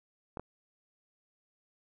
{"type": "clicks", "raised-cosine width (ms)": 1, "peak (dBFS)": -25, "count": 2, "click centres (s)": [0.372, 0.396], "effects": []}